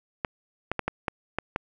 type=clicks; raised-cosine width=0.5 ms; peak=-11 dBFS; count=7; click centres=0.248 / 0.716 / 0.793 / 0.88 / 1.082 / 1.386 / 1.561 s; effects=none